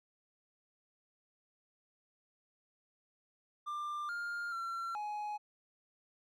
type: tone with pitch steps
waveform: triangle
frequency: 1190 / 1407 / 1360 / 838 Hz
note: D6 / F6 / F6 / G#5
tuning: +22 / +12 / -46 / +15 cents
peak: -35 dBFS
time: 3.66-5.38 s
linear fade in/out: 20 ms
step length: 430 ms
effects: none